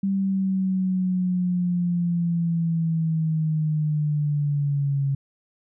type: linear sweep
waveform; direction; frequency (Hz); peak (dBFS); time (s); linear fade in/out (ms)
sine; down; 196 to 137.5; -20; 0.03-5.15; 5
effects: none